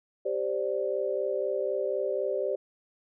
sine chord, G suspended fourth, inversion none, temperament equal, 392 / 523.3 / 587.3 Hz, G4 / C5 / D5, 0 / 0 / 0 cents, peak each -31 dBFS, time 0.25-2.56 s, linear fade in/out 10 ms, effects none

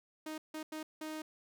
sawtooth tone bursts at uneven times, 311.1 Hz, D#4, in tune, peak -36 dBFS, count 4, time 0.26-0.38 / 0.54-0.63 / 0.72-0.83 / 1.01-1.22 s, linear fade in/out 5 ms, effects none

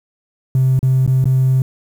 triangle tone with dropouts, 130.81 Hz, C3, in tune, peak -7 dBFS, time 0.55-1.62 s, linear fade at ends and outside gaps 2 ms, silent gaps 0.792-0.829 / 1.064-1.076 / 1.242-1.255 s, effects tanh soft clip ceiling -7 dBFS + 7-bit

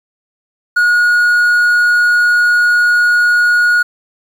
triangle tone, 1446 Hz, F#6, 40 cents flat, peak -6 dBFS, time 0.76-3.83 s, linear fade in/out 10 ms, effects 7-bit

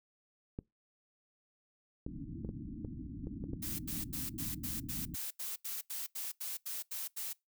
clicks, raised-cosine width 3 ms, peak -26 dBFS, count 8, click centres 0.589 / 2.065 / 2.448 / 2.491 / 2.848 / 3.271 / 3.44 / 3.534 s
white low-pass noise, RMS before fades -44 dBFS, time 2.07-5.16 s, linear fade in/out 20 ms, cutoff 320 Hz, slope 96 dB/octave
blue noise bursts, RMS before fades -40 dBFS, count 15, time 3.62-7.332 s, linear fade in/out 10 ms, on 170 ms, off 83 ms
effects noise-tail reverb RT60 0.2 s tail -24 dB re dry

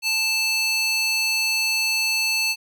square tone with high-pass filter, 880 Hz, A5, in tune, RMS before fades -22 dBFS, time 0.02-2.56 s, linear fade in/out 50 ms, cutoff 3300 Hz, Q 5.2, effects none

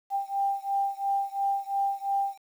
sine beating tone pair, 791 / 793.9 Hz, G5 / G5, +15 / +22 cents, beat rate 2.9 Hz, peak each -28 / -29 dBFS, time 0.1-2.38 s, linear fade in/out 50 ms, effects 9-bit

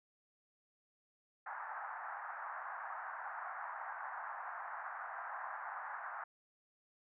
pink band-pass noise, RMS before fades -45 dBFS, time 1.46-6.24 s, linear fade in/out 5 ms, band 740 to 1700 Hz, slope 48 dB/octave, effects none

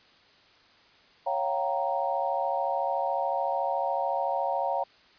sine chord, G half-diminished seventh, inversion second, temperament equal with one note detuned, 554.4 / 698.5 / 772.3 / 932.3 Hz, Db5 / F5 / G5 / Bb5, 0 / 0 / -26 / 0 cents, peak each -31 dBFS, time 1.26-4.84 s, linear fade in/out 10 ms, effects white hiss -58 dBFS RMS until 5.18 s + resampled to 11025 Hz

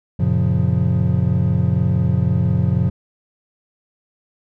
triangle chord, Gb major seventh, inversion none, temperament equal with one note detuned, 92.5 / 116.54 / 138.59 / 177.36 Hz, Gb2 / Bb2 / Db3 / F3, 0 / 0 / 0 / +27 cents, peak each -18 dBFS, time 0.19-2.9 s, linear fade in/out 10 ms, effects none

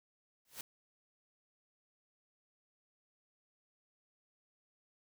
white noise with exponential growth, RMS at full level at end -40 dBFS, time 0.45-0.61 s, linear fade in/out 2 ms, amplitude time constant 33 ms, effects none

